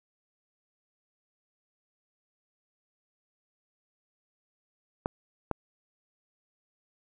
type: clicks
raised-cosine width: 1 ms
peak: -14 dBFS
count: 2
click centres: 5.059 / 5.513 s
effects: none